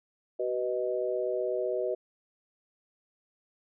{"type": "chord", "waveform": "sine", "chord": "B major", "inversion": "second", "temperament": "equal with one note detuned", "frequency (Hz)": [378.2, 493.9, 622.3], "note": ["F#4", "B4", "D#5"], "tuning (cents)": [38, 0, 0], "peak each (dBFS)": -32, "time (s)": [0.39, 1.95], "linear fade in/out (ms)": 10, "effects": []}